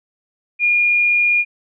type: tone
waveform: sine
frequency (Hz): 2425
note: D#7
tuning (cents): -45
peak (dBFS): -12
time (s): 0.59-1.45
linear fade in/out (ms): 50
effects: none